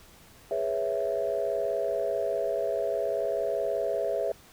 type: chord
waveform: sine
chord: C# minor seventh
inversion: second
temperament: equal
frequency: 415.3 / 493.9 / 554.4 / 659.3 Hz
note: G#4 / B4 / C#5 / E5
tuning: 0 / 0 / 0 / 0 cents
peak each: -32 / -33 / -31 / -29 dBFS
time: 0.51-4.32 s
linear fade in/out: 2 ms
effects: tanh soft clip ceiling -17 dBFS + pink hiss -54 dBFS RMS until 4.52 s